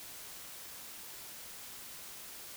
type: silence
effects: white hiss -48 dBFS RMS until 2.56 s